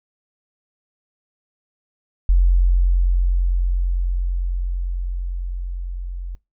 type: tone with level ramp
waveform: sine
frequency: 44.47 Hz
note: F1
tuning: 32 cents sharp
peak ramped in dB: -10 to -26 dBFS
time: 2.29-6.35 s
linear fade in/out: 0 ms
effects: noise-tail reverb RT60 0.2 s tail -22 dB re dry